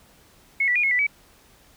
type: tone with pitch steps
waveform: sine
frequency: 2186 / 1960 / 2435 / 2174 / 1976 / 2282 Hz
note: C#7 / B6 / D#7 / C#7 / B6 / C#7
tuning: -25 / -14 / -38 / -34 / 0 / +50 cents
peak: -18 dBFS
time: 0.6-1.068 s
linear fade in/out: 5 ms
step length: 78 ms
effects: pink hiss -55 dBFS RMS until 1.76 s